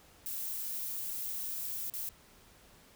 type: noise with dropouts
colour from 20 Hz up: violet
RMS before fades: -38 dBFS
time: 0.26-2.09 s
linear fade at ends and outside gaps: 0 ms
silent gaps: 1.9-1.938 s
effects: pink hiss -60 dBFS RMS until 2.95 s